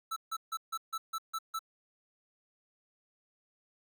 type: tone bursts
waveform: square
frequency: 1318.5 Hz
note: E6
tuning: in tune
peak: -34 dBFS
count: 8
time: 0.11-1.592 s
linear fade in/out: 10 ms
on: 54 ms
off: 150 ms
effects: 12-bit